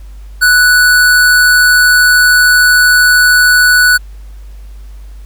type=tone with amplitude modulation; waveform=square; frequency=1480 Hz; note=F#6; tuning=in tune; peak=-4 dBFS; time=0.41-3.98 s; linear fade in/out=20 ms; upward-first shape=sine; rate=153 Hz; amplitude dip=25%; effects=added 50 Hz sine -27 dBFS peak until 5.25 s + pink hiss -48 dBFS RMS until 5.25 s